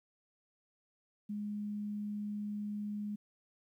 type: tone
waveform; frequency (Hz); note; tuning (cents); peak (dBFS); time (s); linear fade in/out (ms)
sine; 207.7; G#3; 0; -36; 1.29-3.16; 10
effects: 12-bit